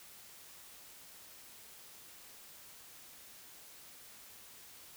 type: silence
effects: white hiss -55 dBFS RMS until 4.96 s